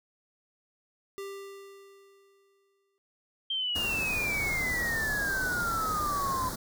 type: tone with exponential decay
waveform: square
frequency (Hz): 394.9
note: G4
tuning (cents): +13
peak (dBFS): -36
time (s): 1.18-2.98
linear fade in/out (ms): 0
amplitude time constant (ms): 390
type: exponential sweep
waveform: sine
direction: down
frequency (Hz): 3178 to 1011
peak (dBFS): -28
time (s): 3.5-6.49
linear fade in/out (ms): 5
type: band-stop noise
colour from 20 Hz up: pink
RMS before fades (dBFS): -36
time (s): 3.75-6.56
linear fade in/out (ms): 10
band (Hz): 1800 to 3900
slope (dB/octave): 48
effects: none